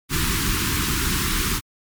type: band-stop noise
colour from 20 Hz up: pink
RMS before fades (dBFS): -22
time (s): 0.09-1.61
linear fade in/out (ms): 50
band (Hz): 380 to 1000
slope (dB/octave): 48
effects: MP3 96 kbps